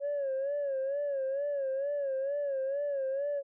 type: tone with vibrato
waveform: sine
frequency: 554.4 Hz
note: C#5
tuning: in tune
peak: -28 dBFS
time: 0-3.43 s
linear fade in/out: 50 ms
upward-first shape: sine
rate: 2.2 Hz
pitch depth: 82 cents each way
effects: tanh soft clip ceiling -27 dBFS